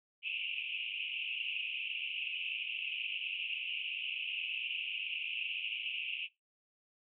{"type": "band-pass noise", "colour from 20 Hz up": "white", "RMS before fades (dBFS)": -39, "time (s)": [0.22, 6.29], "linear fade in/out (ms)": 50, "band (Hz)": [2500, 2900], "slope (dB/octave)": 96, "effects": ["noise-tail reverb RT60 0.2 s tail -21 dB re dry"]}